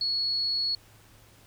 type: tone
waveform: sine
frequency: 4364 Hz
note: C#8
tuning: 28 cents flat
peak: -25 dBFS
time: 0.01-0.75 s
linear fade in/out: 2 ms
effects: added 106 Hz sine -58 dBFS peak until 1.46 s + pink hiss -57 dBFS RMS until 1.46 s

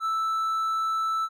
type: tone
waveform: triangle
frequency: 1318.5 Hz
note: E6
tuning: in tune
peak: -22 dBFS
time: 0-1.29 s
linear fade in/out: 50 ms
effects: none

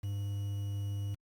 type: tone with quantisation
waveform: triangle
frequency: 100.6 Hz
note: G2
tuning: 45 cents sharp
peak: -31 dBFS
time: 0.03-1.15 s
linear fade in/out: 10 ms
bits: 9
effects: Opus 48 kbps

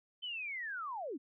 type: linear sweep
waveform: sine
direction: down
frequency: 3095 to 232.3 Hz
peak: -38 dBFS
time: 0.22-1.18 s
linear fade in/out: 20 ms
effects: none

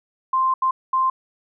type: tone bursts at uneven times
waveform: sine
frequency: 1046.5 Hz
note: C6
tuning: in tune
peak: -16 dBFS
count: 3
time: 0.33-0.54 / 0.62-0.71 / 0.93-1.1 s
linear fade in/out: 5 ms
effects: none

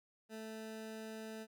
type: tone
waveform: 20% pulse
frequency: 220 Hz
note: A3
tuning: in tune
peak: -40 dBFS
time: 0.29-1.47 s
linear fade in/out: 50 ms
effects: none

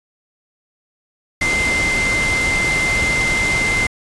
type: tone in noise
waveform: sine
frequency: 2080 Hz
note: C7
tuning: 11 cents flat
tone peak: -16 dBFS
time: 1.41-3.87 s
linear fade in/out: 5 ms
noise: pink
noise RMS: -22 dBFS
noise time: 1.41-3.87 s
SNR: +3 dB
effects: resampled to 22050 Hz

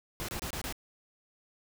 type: noise bursts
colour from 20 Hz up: pink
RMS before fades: -37 dBFS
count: 5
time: 0.2-0.725 s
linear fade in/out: 0 ms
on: 85 ms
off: 25 ms
effects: none

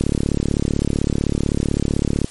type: click train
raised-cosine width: 3 ms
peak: -5 dBFS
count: 81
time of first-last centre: 0.01-2.245 s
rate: 35.8 Hz
effects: white hiss -40 dBFS RMS until 2.3 s + MP3 48 kbps

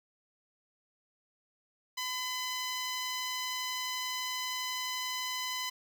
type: tone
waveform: 10% pulse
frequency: 1011 Hz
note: B5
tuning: 40 cents sharp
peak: -25 dBFS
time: 1.97-5.7 s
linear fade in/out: 10 ms
effects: none

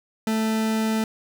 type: tone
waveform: 40% pulse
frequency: 220.3 Hz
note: A3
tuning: 2 cents sharp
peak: -20 dBFS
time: 0.27-1.04 s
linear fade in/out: 2 ms
effects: none

